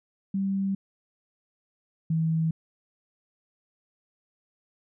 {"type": "tone pair in turn", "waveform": "sine", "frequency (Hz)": [194.9, 161.45], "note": ["G3", "E3"], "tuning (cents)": [-10, -36], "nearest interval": "minor third", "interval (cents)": 326, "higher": "first", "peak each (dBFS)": [-24, -22], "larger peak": "second", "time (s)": [[0.34, 0.75], [2.1, 2.51]], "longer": "neither", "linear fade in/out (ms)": 5, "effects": []}